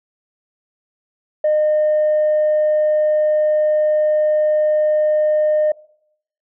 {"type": "tone", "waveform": "sine", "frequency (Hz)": 610, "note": "D#5", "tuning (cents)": -34, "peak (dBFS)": -11, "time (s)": [1.44, 5.72], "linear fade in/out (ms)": 5, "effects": ["noise-tail reverb RT60 0.7 s tail -23 dB re dry", "tanh soft clip ceiling -10 dBFS"]}